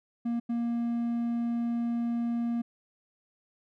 triangle tone bursts at uneven times, 235.2 Hz, A#3, 16 cents sharp, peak -25 dBFS, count 2, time 0.25-0.4 / 0.49-2.62 s, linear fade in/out 10 ms, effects none

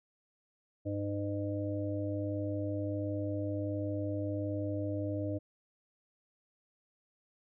harmonic tone, 101.4 Hz, G#2, 41 cents flat, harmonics 1 / 3 / 5 / 6, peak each -36 / -36 / -42 / -40 dBFS, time 0.85-5.39 s, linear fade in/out 20 ms, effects none

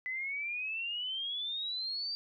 sine exponential sweep, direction up, 1999 to 4699 Hz, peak -34 dBFS, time 0.06-2.15 s, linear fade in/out 0 ms, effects none

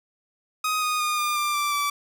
sawtooth tone with pitch steps, 1254 / 1237.5 / 1221.1 / 1205 / 1189.1 / 1173.4 / 1157.9 Hz, D#6 / D#6 / D#6 / D6 / D6 / D6 / D6, +13 / -10 / -33 / +44 / +21 / -2 / -25 cents, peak -19 dBFS, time 0.64-1.9 s, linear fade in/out 5 ms, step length 180 ms, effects none

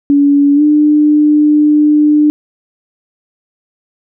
sine tone with pitch glide, 284.6 to 299.3 Hz, C#4 to D4, +46 to +33 cents, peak -5 dBFS, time 0.1-2.3 s, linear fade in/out 0 ms, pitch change +87 cents, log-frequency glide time 0.55-0.62 s, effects none

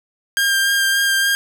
sawtooth tone with vibrato, 1600 Hz, G6, 35 cents sharp, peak -11 dBFS, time 0.37-1.35 s, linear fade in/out 0 ms, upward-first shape sine, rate 3.5 Hz, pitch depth 14 cents each way, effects none

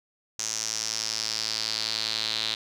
sawtooth tone with band-pass filter sweep, 110.5 Hz, A2, 8 cents sharp, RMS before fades -30 dBFS, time 0.39-2.55 s, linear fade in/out 5 ms, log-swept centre 6200 to 3900 Hz, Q 4.9, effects none

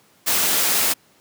white noise, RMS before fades -19 dBFS, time 0.26-0.94 s, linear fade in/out 20 ms, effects pink hiss -56 dBFS RMS until 1.2 s + high-pass 150 Hz 12 dB/octave

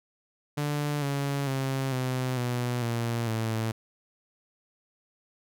sawtooth tone with pitch steps, 146.83 / 140.36 / 134.18 / 128.27 / 122.62 / 117.21 / 112.05 Hz, D3 / C#3 / C3 / C3 / B2 / A#2 / A2, 0 / +22 / +44 / -34 / -12 / +10 / +32 cents, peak -23 dBFS, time 0.57-3.72 s, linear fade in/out 10 ms, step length 450 ms, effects none

